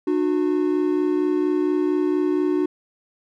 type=tone pair together; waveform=triangle; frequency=299.9 / 364.2 Hz; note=D4 / F#4; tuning=+36 / -27 cents; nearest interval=minor third; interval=337 cents; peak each=-19 dBFS; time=0.07-2.66 s; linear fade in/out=5 ms; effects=none